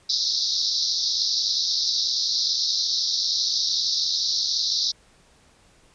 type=band-pass noise; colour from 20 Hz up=pink; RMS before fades=-24 dBFS; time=0.09-4.92 s; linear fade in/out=10 ms; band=3800 to 5700 Hz; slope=96 dB/octave; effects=pink hiss -57 dBFS RMS until 5.94 s + resampled to 22050 Hz